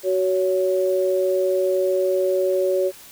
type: tone pair together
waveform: sine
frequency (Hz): 373.8 / 560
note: F#4 / C#5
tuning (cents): +18 / +18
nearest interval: perfect fifth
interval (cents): 700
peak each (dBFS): -20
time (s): 0.03-2.92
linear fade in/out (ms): 50
effects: white hiss -44 dBFS RMS until 3.11 s